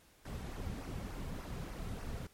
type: noise with flanger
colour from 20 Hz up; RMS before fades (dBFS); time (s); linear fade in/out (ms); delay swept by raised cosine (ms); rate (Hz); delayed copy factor
brown; -42; 0.25-2.27; 5; 0.25 to 3.45; 3.4; -0.55
effects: pink hiss -65 dBFS RMS until 2.33 s + MP3 64 kbps